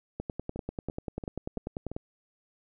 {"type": "two click trains", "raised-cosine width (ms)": 2, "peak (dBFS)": [-20, -24], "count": [19, 5], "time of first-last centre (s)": [[0.2, 1.965], [0.56, 1.916]], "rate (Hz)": [10.2, 2.95], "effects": []}